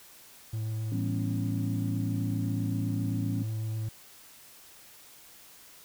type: tone with vibrato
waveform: triangle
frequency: 110 Hz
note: A2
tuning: in tune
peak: -28 dBFS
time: 0.53-3.89 s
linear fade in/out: 5 ms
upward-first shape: sine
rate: 7.8 Hz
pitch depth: 11 cents each way
type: chord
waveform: sine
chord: C# half-diminished seventh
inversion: first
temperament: just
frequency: 166.31 / 199.57 / 249.5 / 277.2 Hz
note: E3 / G3 / B3 / C#4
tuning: +16 / +31 / +18 / 0 cents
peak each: -36 / -37 / -38 / -34 dBFS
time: 0.92-3.43 s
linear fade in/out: 2 ms
effects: white hiss -53 dBFS RMS until 5.84 s